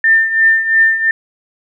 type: tone with tremolo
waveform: sine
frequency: 1797 Hz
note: A6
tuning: 36 cents sharp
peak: -5 dBFS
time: 0.04-1.11 s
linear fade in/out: 2 ms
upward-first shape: triangle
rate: 2.9 Hz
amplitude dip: 75%
effects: none